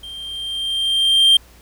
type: tone with level ramp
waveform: triangle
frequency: 3173 Hz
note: G7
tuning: 20 cents sharp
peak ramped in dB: -30 to -6 dBFS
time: 0.03-1.37 s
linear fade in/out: 5 ms
effects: added 60 Hz sine -45 dBFS peak until 1.61 s + pink hiss -49 dBFS RMS until 1.61 s